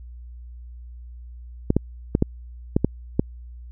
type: clicks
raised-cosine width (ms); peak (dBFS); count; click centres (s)
3; -4; 7; 1.704 / 1.766 / 2.151 / 2.224 / 2.765 / 2.846 / 3.195
effects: added 60 Hz sine -37 dBFS peak until 3.71 s